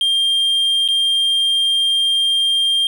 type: tone with dropouts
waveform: triangle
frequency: 3196 Hz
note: G7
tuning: 33 cents sharp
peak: -12 dBFS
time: 0.01-2.87 s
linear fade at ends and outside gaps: 1 ms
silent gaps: 0.878-0.886 s
effects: none